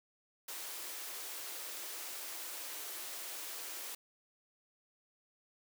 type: high-pass noise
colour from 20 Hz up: white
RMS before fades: -44 dBFS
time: 0.48-3.95 s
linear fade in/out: 5 ms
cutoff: 300 Hz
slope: 48 dB/octave
effects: none